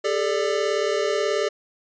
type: chord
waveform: square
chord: G suspended second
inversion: none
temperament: equal with one note detuned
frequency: 401.6 / 440 / 587.3 Hz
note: G4 / A4 / D5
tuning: +42 / 0 / 0 cents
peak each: -26 dBFS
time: 0.04-1.49 s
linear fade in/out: 10 ms
effects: resampled to 16000 Hz